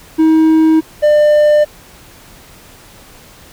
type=tone pair in turn; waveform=triangle; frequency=317.9 / 597.9 Hz; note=D#4 / D5; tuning=+37 / +31 cents; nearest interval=major seventh; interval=1094 cents; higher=second; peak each=-4 dBFS; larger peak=neither; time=0.18-0.81 / 1.02-1.65 s; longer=neither; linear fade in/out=20 ms; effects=pink hiss -40 dBFS RMS until 3.52 s